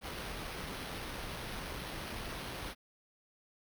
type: noise with sample-and-hold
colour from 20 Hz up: pink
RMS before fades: -42 dBFS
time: 0.01-2.75 s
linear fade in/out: 50 ms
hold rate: 7350 Hz
effects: none